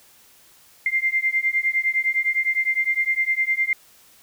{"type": "beating tone pair", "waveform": "sine", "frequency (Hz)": [2093, 2102.8], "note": ["C7", "C7"], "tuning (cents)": [0, 8], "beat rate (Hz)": 9.8, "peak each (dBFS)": -22, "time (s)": [0.86, 3.73], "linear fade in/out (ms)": 2, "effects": ["white hiss -53 dBFS RMS until 4.22 s"]}